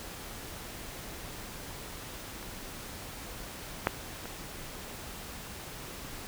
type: clicks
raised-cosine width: 0.5 ms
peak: -28 / -9 / -25 dBFS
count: 3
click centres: 2.428 / 3.871 / 4.256 s
effects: pink hiss -43 dBFS RMS until 6.27 s